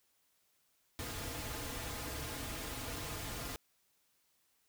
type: noise with comb filter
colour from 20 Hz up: pink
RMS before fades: -42 dBFS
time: 0.99-3.56 s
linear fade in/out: 0 ms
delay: 5.3 ms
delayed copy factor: -0.6
effects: white hiss -75 dBFS RMS until 4.68 s